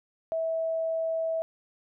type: tone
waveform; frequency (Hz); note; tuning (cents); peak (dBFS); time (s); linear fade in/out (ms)
sine; 651; E5; -22; -26; 0.32-1.42; 0
effects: none